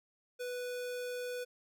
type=tone; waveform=square; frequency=493.9 Hz; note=B4; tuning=in tune; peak=-38 dBFS; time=0.39-1.45 s; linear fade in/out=20 ms; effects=none